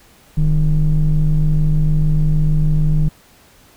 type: ring-modulated tone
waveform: triangle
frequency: 65.41 Hz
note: C2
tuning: in tune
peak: -5 dBFS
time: 0.37-3.09 s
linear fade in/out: 10 ms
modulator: 88.7 Hz
effects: tanh soft clip ceiling -4 dBFS + pink hiss -49 dBFS RMS until 3.76 s